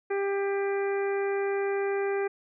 harmonic tone, 397 Hz, G4, 22 cents sharp, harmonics 1 / 2 / 3 / 4 / 5 / 6, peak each -26 / -36 / -42 / -39 / -41 / -43 dBFS, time 0.1-2.28 s, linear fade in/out 10 ms, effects none

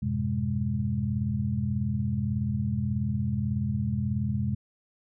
sine tone cluster, 88.9 / 105.5 / 127.2 / 206.3 Hz, F2 / G#2 / C3 / G#3, +31 / +28 / -48 / -11 cents, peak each -32 / -34 / -29 / -30 dBFS, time 0.02-4.55 s, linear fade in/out 10 ms, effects none

